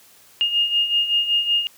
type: beating tone pair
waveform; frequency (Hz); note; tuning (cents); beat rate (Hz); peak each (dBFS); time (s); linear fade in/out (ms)
sine; 2835 / 2840.3; F7 / F7; +25 / +29; 5.3; -24 / -18; 0.41-1.67; 0
effects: white hiss -51 dBFS RMS until 1.77 s + high-pass 60 Hz 12 dB/octave